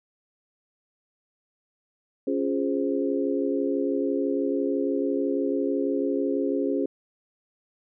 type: chord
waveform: sine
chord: Db major seventh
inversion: none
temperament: equal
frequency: 277.2 / 349.2 / 415.3 / 523.3 Hz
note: Db4 / F4 / Ab4 / C5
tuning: 0 / 0 / 0 / 0 cents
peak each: -26 / -30 / -28 / -31 dBFS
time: 2.27-6.86 s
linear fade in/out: 5 ms
effects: none